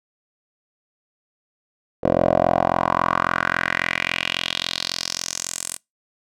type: tone with band-pass filter sweep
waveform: 10% pulse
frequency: 43.65 Hz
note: F1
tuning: in tune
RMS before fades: -22 dBFS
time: 2.03-5.77 s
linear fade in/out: 10 ms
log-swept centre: 490 to 8800 Hz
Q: 3.3
effects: noise-tail reverb RT60 0.2 s tail -25 dB re dry